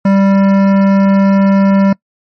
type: tone with hard clipping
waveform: sine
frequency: 196 Hz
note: G3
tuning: in tune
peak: -8 dBFS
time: 0.05-1.93 s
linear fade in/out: 5 ms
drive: 15 dB
effects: noise-tail reverb RT60 0.1 s tail -25 dB re dry + MP3 32 kbps